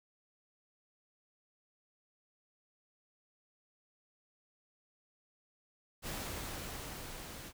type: noise with level ramp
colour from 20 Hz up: pink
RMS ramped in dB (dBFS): -40 to -48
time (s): 6.02-7.53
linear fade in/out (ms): 50
effects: none